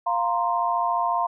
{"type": "chord", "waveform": "sine", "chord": "F suspended fourth", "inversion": "none", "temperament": "equal", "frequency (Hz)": [698.5, 932.3, 1046.5], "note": ["F5", "Bb5", "C6"], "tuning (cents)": [0, 0, 0], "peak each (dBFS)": -25, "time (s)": [0.06, 1.27], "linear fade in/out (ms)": 10, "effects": []}